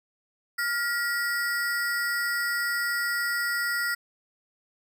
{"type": "ring-modulated tone", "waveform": "square", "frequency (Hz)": 1661.2, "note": "G#6", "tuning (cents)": 0, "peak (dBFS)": -23, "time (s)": [0.58, 3.95], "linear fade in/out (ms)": 10, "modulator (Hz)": 257, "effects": []}